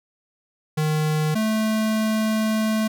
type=tone pair in turn; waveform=square; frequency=154.2 / 218.1 Hz; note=D#3 / A3; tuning=-15 / -15 cents; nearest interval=tritone; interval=600 cents; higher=second; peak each=-20 dBFS; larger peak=neither; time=0.77-1.35 / 1.35-2.88 s; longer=second; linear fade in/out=10 ms; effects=none